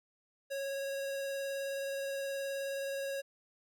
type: tone with vibrato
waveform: square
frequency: 550 Hz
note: C#5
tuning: 14 cents flat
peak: -36 dBFS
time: 0.5-3.22 s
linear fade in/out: 20 ms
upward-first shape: sine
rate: 19 Hz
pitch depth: 11 cents each way
effects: none